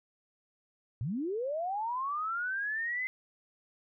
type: linear sweep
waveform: sine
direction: up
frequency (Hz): 100.3 to 2064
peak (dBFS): -31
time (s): 1.01-3.07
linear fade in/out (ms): 0
effects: none